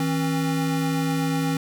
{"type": "tone pair together", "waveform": "square", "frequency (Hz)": [160.68, 270.5], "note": ["E3", "C#4"], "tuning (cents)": [-44, -42], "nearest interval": "major sixth", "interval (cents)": 902, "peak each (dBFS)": -25, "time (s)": [0, 1.57], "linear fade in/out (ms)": 2, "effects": []}